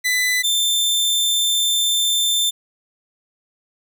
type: tone pair in turn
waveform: sawtooth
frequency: 1999 / 3562 Hz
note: B6 / A7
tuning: +20 / +21 cents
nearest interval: minor seventh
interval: 1001 cents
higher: second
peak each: -13 dBFS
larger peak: neither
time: 0.04-0.43 / 0.43-2.51 s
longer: second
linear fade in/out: 20 ms
effects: none